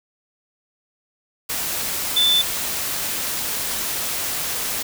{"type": "tone in noise", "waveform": "sine", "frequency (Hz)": 3520, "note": "A7", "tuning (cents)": 0, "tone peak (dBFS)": -14, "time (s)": [2.16, 2.42], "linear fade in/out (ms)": 10, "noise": "white", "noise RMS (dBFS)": -25, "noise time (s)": [1.49, 4.83], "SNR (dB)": 8, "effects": []}